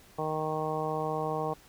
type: harmonic tone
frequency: 155.7 Hz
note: D#3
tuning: 2 cents sharp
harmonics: 1 / 2 / 3 / 4 / 5 / 6 / 7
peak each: -37 / -40 / -34 / -37 / -35 / -40 / -38 dBFS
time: 0.18-1.54 s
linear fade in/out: 10 ms
effects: pink hiss -57 dBFS RMS until 1.68 s